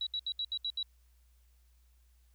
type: tone bursts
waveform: sine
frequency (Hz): 3902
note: B7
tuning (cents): -22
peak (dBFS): -32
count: 7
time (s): 0.01-0.829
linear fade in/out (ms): 2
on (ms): 57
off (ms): 70
effects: added 60 Hz sine -62 dBFS peak until 2.34 s + white hiss -75 dBFS RMS until 2.34 s